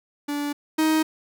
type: tone pair in turn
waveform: 45% pulse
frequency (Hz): 290 / 314.1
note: D4 / D#4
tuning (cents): -22 / +16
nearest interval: minor second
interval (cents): 138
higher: second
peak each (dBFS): -25 / -18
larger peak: second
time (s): 0.28-0.53 / 0.78-1.03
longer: neither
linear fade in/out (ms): 10
effects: none